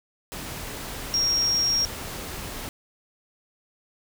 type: tone in noise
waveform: sine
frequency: 5588 Hz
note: F8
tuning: in tune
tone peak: -20 dBFS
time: 1.14-1.85 s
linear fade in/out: 0 ms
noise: pink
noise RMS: -35 dBFS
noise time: 0.32-2.69 s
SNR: +12 dB
effects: none